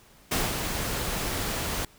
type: noise with ADSR envelope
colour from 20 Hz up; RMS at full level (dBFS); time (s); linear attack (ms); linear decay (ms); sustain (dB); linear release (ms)
pink; -25; 0.31-1.85; 10; 210; -5; 3
effects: pink hiss -56 dBFS RMS until 1.98 s